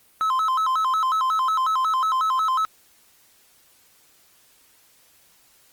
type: tone with vibrato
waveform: triangle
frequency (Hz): 1161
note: D6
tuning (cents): -20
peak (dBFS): -17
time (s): 0.21-2.65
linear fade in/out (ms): 0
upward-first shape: square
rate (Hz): 5.5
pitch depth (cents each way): 190
effects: white hiss -57 dBFS RMS until 5.72 s + Opus 32 kbps